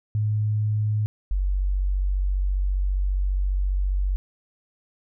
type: tone pair in turn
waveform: sine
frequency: 106.4 / 47.4 Hz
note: G#2 / F#1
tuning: +42 / +43 cents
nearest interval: octave + major second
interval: 1399 cents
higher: first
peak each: -20 dBFS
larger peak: neither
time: 0.15-1.06 / 1.31-4.16 s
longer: second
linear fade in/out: 0 ms
effects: none